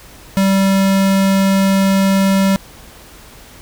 square tone, 194.1 Hz, G3, 17 cents flat, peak -11 dBFS, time 0.37-2.56 s, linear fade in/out 0 ms, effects added 50 Hz sine -45 dBFS peak until 3.61 s + pink hiss -40 dBFS RMS until 3.61 s

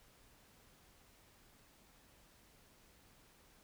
silence, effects pink hiss -66 dBFS RMS until 3.63 s

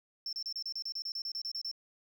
sine tone bursts, 5380 Hz, E8, 34 cents sharp, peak -32 dBFS, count 15, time 0.26-1.714 s, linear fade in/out 2 ms, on 68 ms, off 31 ms, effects tanh soft clip ceiling -34 dBFS

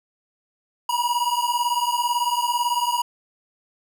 square beating tone pair, 955 / 973 Hz, A#5 / B5, +42 / -26 cents, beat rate 18 Hz, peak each -24 dBFS, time 0.89-3.02 s, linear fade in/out 5 ms, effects none

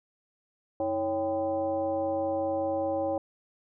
sine tone with frequency modulation, 553 Hz, C#5, 4 cents flat, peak -26 dBFS, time 0.8-3.18 s, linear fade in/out 2 ms, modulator 231 Hz, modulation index 1, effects none

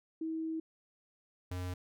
sine / square tone pair in turn, 321.4 / 90.42 Hz, E4 / F#2, -44 / -39 cents, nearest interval octave + minor seventh, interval 2195 cents, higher first, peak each -34 / -37 dBFS, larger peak first, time 0.21-0.6 / 1.51-1.74 s, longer first, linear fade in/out 5 ms, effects none

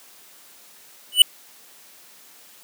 square tone with exponential growth, 2968 Hz, F#7, 5 cents sharp, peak -4 dBFS, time 1.12-1.22 s, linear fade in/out 2 ms, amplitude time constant 21 ms, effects white hiss -49 dBFS RMS until 2.63 s + high-pass 200 Hz 12 dB/octave

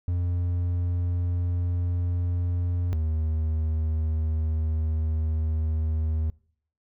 triangle tone pair in turn, 88 / 78.78 Hz, F2 / D#2, +14 / +22 cents, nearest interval major second, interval 192 cents, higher first, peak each -21 dBFS, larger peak neither, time 0.08-2.93 / 2.93-6.3 s, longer second, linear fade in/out 0 ms, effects noise-tail reverb RT60 0.6 s tail -24 dB re dry

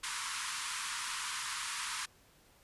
pink band-pass noise, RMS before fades -39 dBFS, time 0.03-2.06 s, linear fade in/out 10 ms, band 940 to 11000 Hz, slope 96 dB/octave, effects pink hiss -64 dBFS RMS until 2.63 s + resampled to 32000 Hz

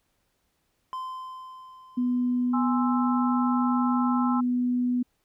triangle tone with exponential decay, 1033 Hz, C6, 22 cents flat, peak -28 dBFS, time 0.93-3.1 s, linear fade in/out 0 ms, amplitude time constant 470 ms
sine tone, 246.9 Hz, B3, in tune, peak -22 dBFS, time 1.97-5.03 s, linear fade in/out 10 ms
sine chord, Ab augmented, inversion none, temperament equal with one note detuned, 827.7 / 1046.5 / 1318.5 Hz, Ab5 / C6 / E6, -6 / 0 / 0 cents, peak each -31 dBFS, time 2.53-4.41 s, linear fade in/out 10 ms
effects pink hiss -73 dBFS RMS until 5.24 s

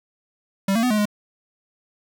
square tone with pitch steps, 195.2 / 227.9 / 250.5 / 212.3 / 208.2 Hz, G3 / A#3 / B3 / G#3 / G#3, -7 / -39 / +25 / +38 / +5 cents, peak -18 dBFS, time 0.68-1.055 s, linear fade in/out 5 ms, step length 75 ms, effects 9-bit

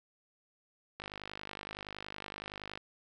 click train, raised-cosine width 0.3 ms, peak -25 dBFS, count 91, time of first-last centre 1-2.775 s, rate 50.7 Hz, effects 11-bit

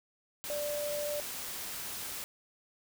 sine tone in noise, 588 Hz, D5, 2 cents sharp, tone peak -33 dBFS, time 0.5-1.2 s, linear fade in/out 0 ms, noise white, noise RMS -40 dBFS, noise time 0.44-2.24 s, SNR +4 dB, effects none

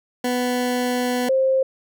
20% pulse / sine tone pair in turn, 247.9 / 528.6 Hz, B3 / C5, +7 / +18 cents, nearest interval octave + minor second, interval 1311 cents, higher second, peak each -15 dBFS, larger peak neither, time 0.24-1.29 / 1.29-1.63 s, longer first, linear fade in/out 5 ms, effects none

